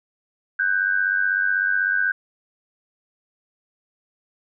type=tone pair together; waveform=sine; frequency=1500 / 1596.1 Hz; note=F#6 / G6; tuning=+23 / +31 cents; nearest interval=minor second; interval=108 cents; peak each=-21 dBFS; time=0.59-2.12 s; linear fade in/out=5 ms; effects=none